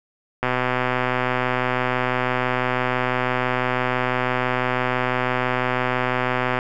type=click train; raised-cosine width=0.5 ms; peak=-6 dBFS; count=777; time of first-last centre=0.43-6.589 s; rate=126 Hz; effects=none